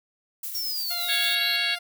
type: noise with tremolo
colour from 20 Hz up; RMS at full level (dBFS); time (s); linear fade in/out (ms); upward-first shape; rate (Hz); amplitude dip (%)
violet; -32; 0.43-1.35; 5; sine; 8.8; 35
type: linear two-way sweep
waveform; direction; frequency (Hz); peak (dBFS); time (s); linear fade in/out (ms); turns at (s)
square; down then up; 5588 to 3335 to 4294; -29; 0.55-1.56; 0; 1.2
type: tone with vibrato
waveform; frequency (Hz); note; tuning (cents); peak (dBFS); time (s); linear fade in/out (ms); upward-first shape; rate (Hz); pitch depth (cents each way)
10% pulse; 698.5; F5; 0; -25; 0.9-1.79; 10; triangle; 7.4; 13
type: harmonic tone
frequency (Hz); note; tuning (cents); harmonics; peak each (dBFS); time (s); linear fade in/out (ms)
553; C#5; -4; 3 / 4 / 5 / 6 / 7 / 8; -30 / -30 / -30 / -30 / -30 / -30; 1.08-1.76; 20
effects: none